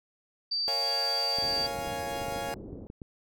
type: tone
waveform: sine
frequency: 4645 Hz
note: D8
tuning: 20 cents flat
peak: -27 dBFS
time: 0.51-1.67 s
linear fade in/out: 10 ms
type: chord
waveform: 40% pulse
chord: Bb minor seventh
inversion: none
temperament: equal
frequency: 466.2 / 554.4 / 698.5 / 830.6 Hz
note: Bb4 / Db5 / F5 / Ab5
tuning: 0 / 0 / 0 / 0 cents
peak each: -41 / -37 / -37 / -36 dBFS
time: 0.68-2.54 s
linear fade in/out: 0 ms
type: clicks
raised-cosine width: 3 ms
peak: -28 dBFS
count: 12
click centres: 1.386 / 1.788 / 1.875 / 1.92 / 2.216 / 2.284 / 2.324 / 2.363 / 2.488 / 2.73 / 2.901 / 3.018 s
type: low-pass noise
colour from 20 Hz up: white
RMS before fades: -43 dBFS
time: 1.42-2.87 s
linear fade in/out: 0 ms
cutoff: 420 Hz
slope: 24 dB/octave
effects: none